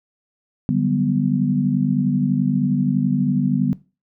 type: chord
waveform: sine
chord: G major seventh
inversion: second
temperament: equal with one note detuned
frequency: 146.83 / 183.72 / 196 / 246.9 Hz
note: D3 / F#3 / G3 / B3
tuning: 0 / -12 / 0 / 0 cents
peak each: -21 / -25 / -22 / -20 dBFS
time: 0.69-3.73 s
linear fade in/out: 0 ms
effects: noise-tail reverb RT60 0.3 s tail -19 dB re dry